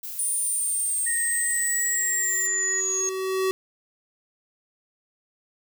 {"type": "noise", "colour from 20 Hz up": "violet", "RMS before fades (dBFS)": -35, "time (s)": [0.03, 2.47], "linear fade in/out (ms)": 5}
{"type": "linear sweep", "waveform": "sine", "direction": "down", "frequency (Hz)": [9430, 6530], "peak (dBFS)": -23, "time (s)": [0.19, 3.09], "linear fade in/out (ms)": 0}
{"type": "tone with pitch glide", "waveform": "sine", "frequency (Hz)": [1864.7, 1894], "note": ["A#6", "A#6"], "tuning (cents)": [0, 27], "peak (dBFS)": -28, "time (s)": [1.06, 2.81], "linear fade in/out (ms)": 10, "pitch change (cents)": 27, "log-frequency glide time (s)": [1.19, 1.77]}
{"type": "tone with exponential growth", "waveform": "square", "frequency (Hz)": 378.8, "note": "F#4", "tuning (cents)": 41, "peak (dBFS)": -21, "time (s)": [1.48, 3.51], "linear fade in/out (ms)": 0, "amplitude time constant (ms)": 440}
{"effects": []}